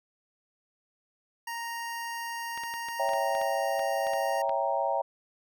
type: tone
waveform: 25% pulse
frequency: 932 Hz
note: A#5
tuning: 1 cent flat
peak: -30 dBFS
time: 1.47-4.42 s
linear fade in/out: 5 ms
type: clicks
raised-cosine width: 0.3 ms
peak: -26 dBFS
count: 12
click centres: 2.576 / 2.636 / 2.739 / 2.886 / 3.091 / 3.135 / 3.351 / 3.415 / 3.794 / 4.069 / 4.135 / 4.494 s
type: chord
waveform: sine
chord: C# diminished seventh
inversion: none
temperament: equal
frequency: 554.4 / 659.3 / 784 / 932.3 Hz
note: C#5 / E5 / G5 / Bb5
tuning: 0 / 0 / 0 / 0 cents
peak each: -31 dBFS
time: 2.99-5.02 s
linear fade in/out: 10 ms
effects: none